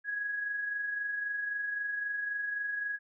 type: tone with amplitude modulation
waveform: sine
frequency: 1663 Hz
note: G#6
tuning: 2 cents sharp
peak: -30 dBFS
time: 0.04-2.99 s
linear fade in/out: 50 ms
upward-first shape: sine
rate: 23.8 Hz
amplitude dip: 40%
effects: none